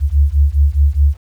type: beating tone pair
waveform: sine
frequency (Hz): 69.3 / 74.1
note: C#2 / D2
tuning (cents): 0 / +16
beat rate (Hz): 4.8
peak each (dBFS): -12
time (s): 0-1.17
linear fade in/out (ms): 50
effects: 8-bit